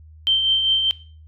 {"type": "tone with tremolo", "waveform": "sine", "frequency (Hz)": 3125, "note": "G7", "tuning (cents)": -6, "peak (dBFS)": -13, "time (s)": [0.27, 0.91], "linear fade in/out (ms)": 0, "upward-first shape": "triangle", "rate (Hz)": 5, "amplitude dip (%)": 45, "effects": ["noise-tail reverb RT60 0.4 s tail -19 dB re dry", "added 78 Hz sine -42 dBFS peak until 1.27 s"]}